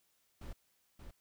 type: noise with echo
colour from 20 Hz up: brown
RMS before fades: -45 dBFS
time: 0.41-0.53 s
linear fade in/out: 5 ms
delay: 580 ms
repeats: 1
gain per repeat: -5 dB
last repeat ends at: 1.11 s
effects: white hiss -75 dBFS RMS until 1.2 s